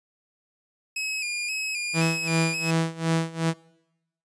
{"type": "tone with vibrato", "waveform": "sawtooth", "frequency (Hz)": 2489, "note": "D#7", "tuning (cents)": 0, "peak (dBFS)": -24, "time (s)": [0.96, 2.71], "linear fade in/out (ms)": 5, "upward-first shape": "square", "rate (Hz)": 1.9, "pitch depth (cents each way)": 50}
{"type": "tone with tremolo", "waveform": "sawtooth", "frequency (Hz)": 163.7, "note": "E3", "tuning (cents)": -12, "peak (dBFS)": -16, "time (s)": [1.93, 3.54], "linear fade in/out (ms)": 50, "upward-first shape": "sine", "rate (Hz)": 2.7, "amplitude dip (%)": 90}
{"effects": ["noise-tail reverb RT60 0.9 s tail -23 dB re dry", "resampled to 22050 Hz"]}